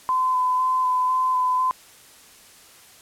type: tone with vibrato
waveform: sine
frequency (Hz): 1017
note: C6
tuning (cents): -50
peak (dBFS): -18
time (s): 0.09-1.71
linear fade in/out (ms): 0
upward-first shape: square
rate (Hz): 2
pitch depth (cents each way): 12
effects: white hiss -49 dBFS RMS until 3.01 s + low-pass 12000 Hz 12 dB/octave